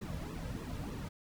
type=noise with flanger; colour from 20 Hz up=brown; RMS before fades=-41 dBFS; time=0.01-1.09 s; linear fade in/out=10 ms; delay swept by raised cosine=1.3 to 2.8 ms; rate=3.3 Hz; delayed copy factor=-0.8; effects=none